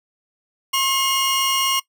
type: tone pair together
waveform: sawtooth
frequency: 1074 / 2856 Hz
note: C6 / F7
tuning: +45 / +38 cents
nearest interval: octave + perfect fourth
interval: 1693 cents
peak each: -17 dBFS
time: 0.73-1.8 s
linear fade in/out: 10 ms
effects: noise-tail reverb RT60 0.1 s tail -19 dB re dry